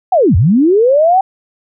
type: linear two-way sweep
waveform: sine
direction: down then up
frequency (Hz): 784 to 74 to 784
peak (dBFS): -6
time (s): 0.12-1.21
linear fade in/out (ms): 5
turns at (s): 0.36
effects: none